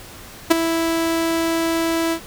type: tone with ADSR envelope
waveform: sawtooth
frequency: 329.6 Hz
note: E4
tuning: in tune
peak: -3 dBFS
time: 0.5-2.2 s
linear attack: 14 ms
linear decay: 14 ms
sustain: -11 dB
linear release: 78 ms
effects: pink hiss -39 dBFS RMS until 2.26 s